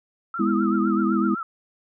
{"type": "tone with vibrato", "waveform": "sine", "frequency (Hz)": 1300, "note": "E6", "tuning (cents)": -24, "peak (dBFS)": -27, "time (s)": [0.34, 1.43], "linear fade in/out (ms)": 2, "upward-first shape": "triangle", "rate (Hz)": 7.9, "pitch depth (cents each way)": 130}
{"type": "chord", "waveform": "sine", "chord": "E major", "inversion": "first", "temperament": "just", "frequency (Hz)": [206, 247.2, 329.6], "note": ["G#3", "B3", "E4"], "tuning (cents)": [-14, 2, 0], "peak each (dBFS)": [-22, -25, -23], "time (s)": [0.39, 1.35], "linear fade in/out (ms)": 10}
{"effects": []}